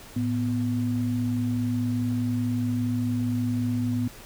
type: tone pair together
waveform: sine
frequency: 109.98 / 246.9 Hz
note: A2 / B3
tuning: 0 / 0 cents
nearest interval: octave + major second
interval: 1400 cents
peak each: -27 / -25 dBFS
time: 0.16-4.08 s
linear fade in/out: 5 ms
effects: pink hiss -46 dBFS RMS until 4.25 s